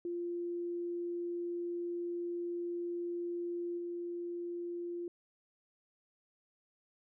sine tone with level steps, 347 Hz, F4, 11 cents flat, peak -35 / -37 dBFS, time 0.05-5.08 s, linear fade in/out 2 ms, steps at 3.77 s, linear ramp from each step 20 ms, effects none

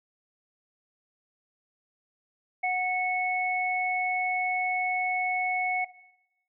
sine tone pair together, 735.8 / 2205 Hz, F#5 / C#7, -10 / -10 cents, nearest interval octave + perfect fifth, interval 1900 cents, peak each -27 dBFS, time 2.63-5.85 s, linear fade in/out 10 ms, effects noise-tail reverb RT60 0.9 s tail -18 dB re dry

